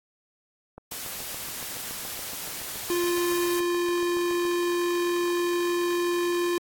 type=click train; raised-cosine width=1 ms; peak=-27 dBFS; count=27; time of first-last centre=0.78-4.452 s; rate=7.08 Hz
type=noise; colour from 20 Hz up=white; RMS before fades=-35 dBFS; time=0.91-3.6 s; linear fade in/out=5 ms
type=tone; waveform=square; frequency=349.2 Hz; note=F4; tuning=in tune; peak=-24 dBFS; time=2.9-6.58 s; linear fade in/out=2 ms
effects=AAC 64 kbps